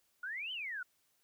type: exponential two-way sweep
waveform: sine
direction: up then down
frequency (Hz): 1406 to 3123 to 1406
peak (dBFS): -38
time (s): 0.23-0.83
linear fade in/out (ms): 5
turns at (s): 0.52
effects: white hiss -75 dBFS RMS until 1.23 s